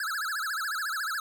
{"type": "tone with vibrato", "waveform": "square", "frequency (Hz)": 1480, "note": "F#6", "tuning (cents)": 0, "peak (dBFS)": -30, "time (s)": [0, 1.2], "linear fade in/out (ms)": 2, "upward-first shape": "sine", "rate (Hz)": 14, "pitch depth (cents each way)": 260, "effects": []}